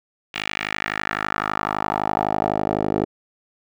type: tone with band-pass filter sweep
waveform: 10% pulse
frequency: 51.91 Hz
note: G#1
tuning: in tune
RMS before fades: -24 dBFS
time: 0.34-3.05 s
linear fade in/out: 5 ms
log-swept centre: 2700 to 450 Hz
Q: 2.4
effects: none